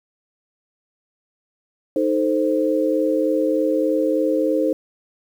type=chord; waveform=sine; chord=A diminished; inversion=second; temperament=equal; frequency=311.1 / 440 / 523.3 Hz; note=Eb4 / A4 / C5; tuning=0 / 0 / 0 cents; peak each=-20 / -23 / -20 dBFS; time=1.96-4.73 s; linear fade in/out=2 ms; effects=8-bit